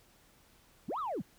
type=linear two-way sweep; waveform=sine; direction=up then down; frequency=115.6 to 1332 to 115.6 Hz; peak=-32 dBFS; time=0.88-1.22 s; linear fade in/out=10 ms; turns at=0.99 s; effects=tanh soft clip ceiling -30 dBFS + pink hiss -64 dBFS RMS until 1.38 s